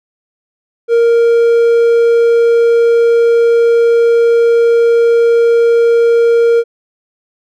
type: tone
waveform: triangle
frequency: 466.2 Hz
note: A#4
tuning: in tune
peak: -4 dBFS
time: 0.88-6.64 s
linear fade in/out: 50 ms
effects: none